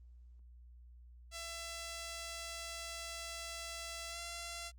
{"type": "tone with pitch glide", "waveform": "5% pulse", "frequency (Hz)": [670, 682.5], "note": ["E5", "F5"], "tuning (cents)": [28, -40], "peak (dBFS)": -31, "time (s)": [1.31, 4.72], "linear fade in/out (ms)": 50, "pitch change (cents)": 32, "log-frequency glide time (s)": [4.09, 4.19], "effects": ["added 60 Hz sine -54 dBFS peak until 4.78 s", "Opus 32 kbps"]}